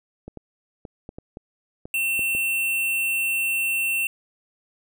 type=clicks; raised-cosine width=2 ms; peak=-23 dBFS; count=9; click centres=0.28 / 0.373 / 0.852 / 1.091 / 1.185 / 1.371 / 1.855 / 2.193 / 2.35 s
type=tone; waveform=square; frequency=2700 Hz; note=E7; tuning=41 cents sharp; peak=-22 dBFS; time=1.94-4.07 s; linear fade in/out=2 ms
effects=none